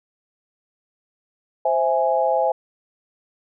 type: chord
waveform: sine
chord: C augmented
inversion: none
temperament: equal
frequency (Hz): 523.3 / 659.3 / 830.6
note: C5 / E5 / G#5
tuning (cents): 0 / 0 / 0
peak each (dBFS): -21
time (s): 1.65-2.52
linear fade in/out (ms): 5
effects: none